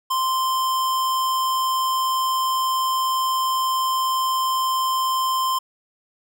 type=tone; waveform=square; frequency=1043 Hz; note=C6; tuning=6 cents flat; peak=-20 dBFS; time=0.1-5.59 s; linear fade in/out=10 ms; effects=none